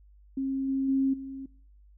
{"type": "tone with level steps", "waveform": "sine", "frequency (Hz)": 268.9, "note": "C4", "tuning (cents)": 47, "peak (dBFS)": [-27, -25, -22, -36], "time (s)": [0.37, 1.46], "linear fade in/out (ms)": 5, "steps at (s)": [0.68, 0.88, 1.13], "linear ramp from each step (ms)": 10, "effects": ["noise-tail reverb RT60 0.6 s tail -23 dB re dry", "added 50 Hz sine -53 dBFS peak until 1.97 s"]}